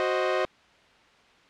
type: chord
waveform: sawtooth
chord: C diminished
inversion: second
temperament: equal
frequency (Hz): 370 / 523.3 / 622.3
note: Gb4 / C5 / Eb5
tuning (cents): 0 / 0 / 0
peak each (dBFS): -24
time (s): 0-0.45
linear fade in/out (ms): 0
effects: white hiss -57 dBFS RMS until 1.49 s + low-pass 3000 Hz 12 dB/octave